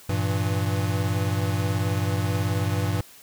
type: chord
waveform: square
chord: E diminished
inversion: first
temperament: equal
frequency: 98 / 116.54 / 164.81 Hz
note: G2 / Bb2 / E3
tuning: 0 / 0 / 0 cents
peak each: -25 / -29 / -31 dBFS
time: 0.09-3.01 s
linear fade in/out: 5 ms
effects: white hiss -49 dBFS RMS until 3.22 s